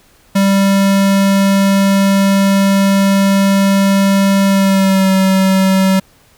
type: tone with pitch glide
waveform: square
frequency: 196.2 to 190.83 Hz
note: G3 to G3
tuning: +2 to -46 cents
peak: -9 dBFS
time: 0.35-6 s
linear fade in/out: 10 ms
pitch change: -48 cents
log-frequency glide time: 4.47-5.12 s
effects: pink hiss -49 dBFS RMS until 6.37 s